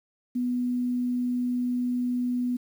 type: tone with quantisation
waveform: sine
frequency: 246.8 Hz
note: B3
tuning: 1 cent flat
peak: -24 dBFS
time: 0.35-2.57 s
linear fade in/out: 10 ms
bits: 9
effects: none